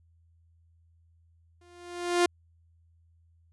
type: tone with exponential growth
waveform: sawtooth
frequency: 350.7 Hz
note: F4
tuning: 7 cents sharp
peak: -15 dBFS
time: 1.61-2.26 s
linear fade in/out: 5 ms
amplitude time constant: 140 ms
effects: added 83 Hz sine -60 dBFS peak until 3.52 s + resampled to 24000 Hz